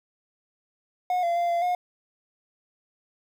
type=tone with pitch steps; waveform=triangle; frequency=725 / 686 / 693 / 687 / 717 Hz; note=F#5 / F5 / F5 / F5 / F5; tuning=-35 / -31 / -14 / -29 / +45 cents; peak=-20 dBFS; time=1.1-1.75 s; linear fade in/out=2 ms; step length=130 ms; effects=9-bit